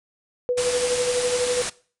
sine tone with tremolo, 493.9 Hz, B4, in tune, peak -18 dBFS, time 0.49-1.62 s, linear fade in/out 0 ms, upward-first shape sine, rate 12 Hz, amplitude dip 50%
white low-pass noise, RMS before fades -29 dBFS, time 0.57-1.7 s, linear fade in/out 10 ms, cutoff 10000 Hz, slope 96 dB/octave
effects noise-tail reverb RT60 0.4 s tail -20 dB re dry

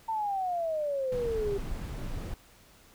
sine exponential sweep, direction down, 910 to 392 Hz, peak -28 dBFS, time 0.08-1.58 s, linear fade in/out 10 ms
brown noise, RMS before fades -36 dBFS, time 1.12-2.34 s, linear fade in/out 2 ms
effects pink hiss -58 dBFS RMS until 2.94 s

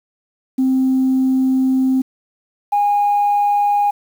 sine tone pair in turn, 261.4 / 819.4 Hz, C4 / G#5, -1 / -24 cents, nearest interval octave + minor sixth, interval 1977 cents, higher second, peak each -11 dBFS, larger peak neither, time 0.58-2.02 / 2.72-3.91 s, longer first, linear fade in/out 10 ms, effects tanh soft clip ceiling -9 dBFS + 7-bit

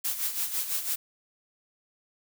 blue noise with tremolo, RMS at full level -28 dBFS, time 0.04-0.96 s, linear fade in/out 10 ms, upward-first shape sine, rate 6 Hz, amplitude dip 65%, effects none

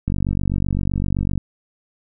click train, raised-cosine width 5 ms, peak -9 dBFS, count 63, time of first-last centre 0.08-1.377 s, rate 47.8 Hz, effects none

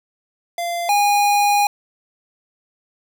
square tone pair in turn, 690 / 818.7 Hz, F5 / G#5, -21 / -25 cents, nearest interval minor third, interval 296 cents, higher second, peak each -22 / -14 dBFS, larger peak second, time 0.58-0.89 / 0.89-1.67 s, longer second, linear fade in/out 2 ms, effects none

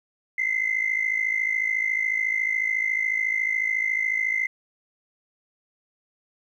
sine tone pair together, 2039 / 2093 Hz, C7 / C7, -45 / 0 cents, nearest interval unison, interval 45 cents, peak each -24 dBFS, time 0.38-4.47 s, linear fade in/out 5 ms, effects tanh soft clip ceiling -15 dBFS + 10-bit

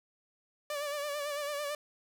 sawtooth tone with vibrato, 582 Hz, D5, 16 cents flat, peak -30 dBFS, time 0.7-1.75 s, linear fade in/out 2 ms, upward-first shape sine, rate 9 Hz, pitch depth 51 cents each way, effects none

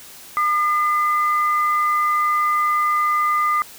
sine tone pair together, 1210 / 2028 Hz, D#6 / B6, -49 / +45 cents, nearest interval major sixth, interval 894 cents, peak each -16 / -26 dBFS, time 0.37-3.62 s, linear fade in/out 0 ms, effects white hiss -41 dBFS RMS until 3.78 s

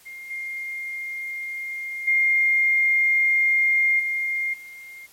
sine tone with level steps, 2119 Hz, C7, 21 cents sharp, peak -35 / -28 / -16 / -22 / -38 dBFS, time 0.05-5.07 s, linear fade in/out 20 ms, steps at 0.3 / 2.07 / 3.99 / 4.53 s, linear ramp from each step 10 ms, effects white hiss -53 dBFS RMS until 5.12 s + MP3 64 kbps

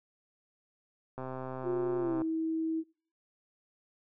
click train, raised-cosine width 1 ms, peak -26 dBFS, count 136, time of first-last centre 1.18-2.218 s, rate 130 Hz
sine tone with pitch glide, 359.6 to 322.2 Hz, F#4 to E4, -49 to -39 cents, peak -29 dBFS, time 1.63-2.84 s, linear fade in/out 50 ms, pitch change -190 cents, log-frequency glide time 1.98-2.18 s
effects noise-tail reverb RT60 0.5 s tail -24 dB re dry

